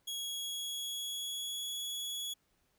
sawtooth tone with pitch glide, 3322 to 3370 Hz, G#7 to G#7, 0 to +25 cents, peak -34 dBFS, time 0.07-2.34 s, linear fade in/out 10 ms, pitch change +25 cents, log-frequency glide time 0.18-1.79 s, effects pink hiss -75 dBFS RMS until 2.78 s

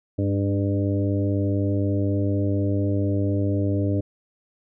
harmonic tone with a mistuned harmonic, 100.2 Hz, G2, 38 cents sharp, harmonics 1 / 2 / 3 / 4 / 5 / 6, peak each -22 / -31 / -25 / -33 / -33 / -33 dBFS, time 0.18-4.01 s, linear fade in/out 10 ms, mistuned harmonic 3, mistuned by -25 cents, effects none

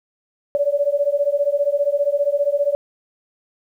sine beating tone pair, 565 / 580 Hz, C#5 / D5, +33 / -22 cents, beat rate 15 Hz, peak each -19 dBFS, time 0.55-2.75 s, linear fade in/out 0 ms, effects 9-bit

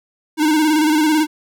square tone with vibrato, 308.3 Hz, D#4, 16 cents flat, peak -13 dBFS, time 0.37-1.27 s, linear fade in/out 50 ms, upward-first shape square, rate 18 Hz, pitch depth 45 cents each way, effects none

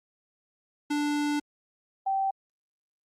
square / sine tone pair in turn, 293.7 / 776.4 Hz, D4 / G5, 0 / -17 cents, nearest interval octave + perfect fourth, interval 1683 cents, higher second, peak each -26 / -24 dBFS, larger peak second, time 0.9-1.4 / 2.06-2.31 s, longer first, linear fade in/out 10 ms, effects low-pass 9000 Hz 12 dB/octave + Opus 48 kbps

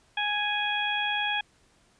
harmonic tone, 830.6 Hz, G#5, in tune, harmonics 1 / 2 / 3 / 4, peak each -31 / -31 / -31 / -31 dBFS, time 0.17-1.41 s, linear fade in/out 5 ms, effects pink hiss -63 dBFS RMS until 1.99 s + resampled to 22050 Hz

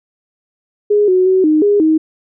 sine tone with pitch steps, 414.8 / 369.2 / 375.7 / 308.3 / 409.7 / 315.1 Hz, G#4 / F#4 / F#4 / D#4 / G#4 / D#4, -2 / -4 / +26 / -16 / -24 / +22 cents, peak -8 dBFS, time 0.9-1.98 s, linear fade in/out 10 ms, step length 180 ms, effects none

